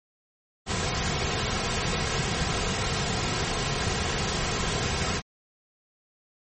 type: noise with comb filter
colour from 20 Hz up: pink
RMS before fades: -27 dBFS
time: 0.66-5.22 s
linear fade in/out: 50 ms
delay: 3.4 ms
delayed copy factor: -0.5
effects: MP3 32 kbps